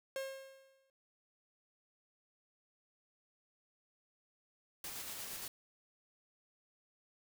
45% pulse tone with exponential decay, 537 Hz, C5, 45 cents sharp, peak -36 dBFS, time 0.16-0.9 s, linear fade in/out 1 ms, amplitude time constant 160 ms
white noise with tremolo, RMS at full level -44 dBFS, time 4.84-5.48 s, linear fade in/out 2 ms, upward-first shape square, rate 8.6 Hz, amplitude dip 25%
effects none

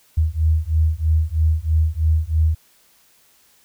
sine beating tone pair, 77.7 / 80.8 Hz, D#2 / E2, -2 / -34 cents, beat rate 3.1 Hz, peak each -18 / -18 dBFS, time 0.17-2.55 s, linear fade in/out 10 ms, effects white hiss -56 dBFS RMS until 3.64 s

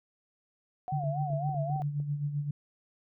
sine tone with vibrato, 711 Hz, F5, 31 cents sharp, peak -33 dBFS, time 0.88-1.82 s, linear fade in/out 0 ms, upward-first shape sine, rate 3.7 Hz, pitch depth 150 cents each way
sine tone with tremolo, 145.3 Hz, D3, 18 cents flat, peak -27 dBFS, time 0.92-2.51 s, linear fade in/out 5 ms, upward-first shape sine, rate 7.7 Hz, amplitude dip 60%
clicks, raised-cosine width 2 ms, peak -37 dBFS, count 9, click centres 1.038 / 1.302 / 1.334 / 1.493 / 1.545 / 1.699 / 1.761 / 1.798 / 2.001 s
effects none

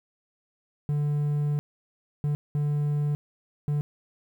triangle tone bursts at uneven times, 146.83 Hz, D3, in tune, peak -21 dBFS, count 4, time 0.89-1.59 / 2.24-2.35 / 2.55-3.15 / 3.68-3.81 s, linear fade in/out 0 ms, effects 10-bit

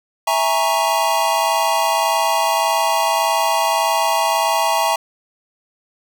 square chord, A# half-diminished seventh, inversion second, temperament equal, 659.3 / 830.6 / 932.3 / 1108.7 Hz, E5 / G#5 / A#5 / C#6, 0 / 0 / 0 / 0 cents, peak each -22 / -21 / -20 / -24 dBFS, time 0.27-4.96 s, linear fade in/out 5 ms, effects none

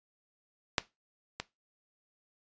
clicks, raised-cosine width 0.2 ms, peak -7 / -17 dBFS, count 2, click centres 0.782 / 1.4 s, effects noise-tail reverb RT60 0.2 s tail -17 dB re dry + resampled to 16000 Hz

